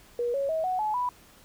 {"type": "tone with pitch steps", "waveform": "sine", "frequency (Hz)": [479.7, 554.2, 640.3, 739.8, 854.7, 987.5], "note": ["A#4", "C#5", "D#5", "F#5", "G#5", "B5"], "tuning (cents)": [50, -1, 49, 0, 49, 0], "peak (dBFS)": -25, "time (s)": [0.19, 1.09], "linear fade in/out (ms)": 2, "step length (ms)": 150, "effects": ["pink hiss -55 dBFS RMS until 1.44 s"]}